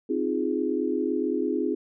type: chord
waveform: sine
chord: F minor seventh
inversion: second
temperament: equal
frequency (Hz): 261.6 / 311.1 / 349.2 / 415.3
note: C4 / Eb4 / F4 / Ab4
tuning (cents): 0 / 0 / 0 / 0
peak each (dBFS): -29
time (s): 0.09-1.75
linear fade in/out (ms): 10
effects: none

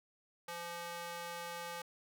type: tone with high-pass filter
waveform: square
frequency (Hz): 171.6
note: F3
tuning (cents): -30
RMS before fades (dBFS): -44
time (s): 0.48-1.82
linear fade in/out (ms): 5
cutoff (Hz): 710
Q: 0.95
effects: none

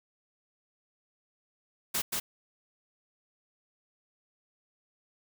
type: noise with echo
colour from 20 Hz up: white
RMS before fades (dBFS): -30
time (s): 1.94-2.02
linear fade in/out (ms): 10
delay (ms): 180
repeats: 1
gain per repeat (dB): -2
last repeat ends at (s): 2.2
effects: none

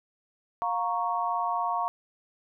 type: chord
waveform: sine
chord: Bb minor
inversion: second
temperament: equal with one note detuned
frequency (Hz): 707.8 / 932.3 / 1108.7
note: F5 / Bb5 / Db6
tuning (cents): +23 / 0 / 0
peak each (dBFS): -30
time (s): 0.62-1.88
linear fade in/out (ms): 0
effects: none

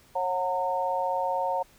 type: tone cluster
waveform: sine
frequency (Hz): 545 / 730 / 914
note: C#5 / F#5 / A#5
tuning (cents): -29 / -24 / -34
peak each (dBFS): -30 / -30 / -28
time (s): 0.15-1.63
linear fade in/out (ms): 10
effects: pink hiss -58 dBFS RMS until 1.78 s

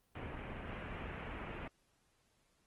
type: low-pass noise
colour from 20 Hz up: pink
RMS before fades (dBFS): -45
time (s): 0.15-1.68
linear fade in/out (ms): 5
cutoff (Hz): 2800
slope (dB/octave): 48
effects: pink hiss -75 dBFS RMS until 2.66 s + Opus 24 kbps

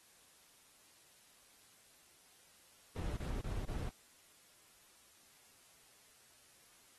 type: noise bursts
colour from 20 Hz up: brown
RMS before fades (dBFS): -40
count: 4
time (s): 2.96-3.893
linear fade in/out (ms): 2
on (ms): 210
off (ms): 31
effects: white hiss -65 dBFS RMS until 6.98 s + AAC 32 kbps

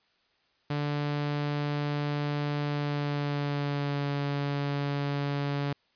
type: tone with pitch glide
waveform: sawtooth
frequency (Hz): 146.1 to 142.43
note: D3 to C#3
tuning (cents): -9 to +47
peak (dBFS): -24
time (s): 0.7-5.73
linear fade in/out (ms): 5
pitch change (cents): -44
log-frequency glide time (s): 2.65-4.07
effects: white hiss -69 dBFS RMS until 5.95 s + resampled to 11025 Hz

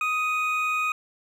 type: tone pair together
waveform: triangle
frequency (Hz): 1252.4 / 2489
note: D#6 / D#7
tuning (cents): +11 / 0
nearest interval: octave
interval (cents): 1189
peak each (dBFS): -24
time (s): 0.01-0.92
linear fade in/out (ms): 2
effects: none

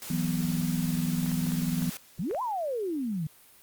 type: high-pass noise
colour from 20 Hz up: white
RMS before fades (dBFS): -40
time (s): 0.02-1.97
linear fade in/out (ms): 0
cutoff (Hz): 110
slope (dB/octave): 12
type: chord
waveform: sine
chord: E suspended second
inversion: none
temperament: equal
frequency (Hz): 164.81 / 185 / 246.9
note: E3 / F#3 / B3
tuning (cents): 0 / 0 / 0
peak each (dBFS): -29 / -31 / -31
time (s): 0.1-1.9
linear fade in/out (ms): 5
type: clicks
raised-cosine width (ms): 0.5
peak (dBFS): -27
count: 7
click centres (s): 1.262 / 1.317 / 1.467 / 1.519 / 1.822 / 2.311 / 2.348
type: exponential two-way sweep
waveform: sine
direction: up then down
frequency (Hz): 146.83 to 1046 to 146.83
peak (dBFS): -28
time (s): 2.19-3.27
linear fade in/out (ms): 5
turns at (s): 2.42
effects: white hiss -56 dBFS RMS until 3.62 s + Opus 48 kbps

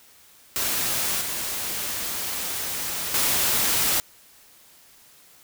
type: noise with level steps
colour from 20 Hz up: white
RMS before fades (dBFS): -25 / -29 / -22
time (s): 0.56-4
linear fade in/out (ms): 0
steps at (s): 1.21 / 3.14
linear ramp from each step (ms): 2
effects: white hiss -53 dBFS RMS until 5.43 s

